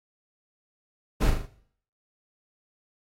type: noise with echo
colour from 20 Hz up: brown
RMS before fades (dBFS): -21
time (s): 1.2-1.31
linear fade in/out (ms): 20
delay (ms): 39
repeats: 4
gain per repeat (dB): -5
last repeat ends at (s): 1.466
effects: noise-tail reverb RT60 0.6 s tail -17 dB re dry + AAC 48 kbps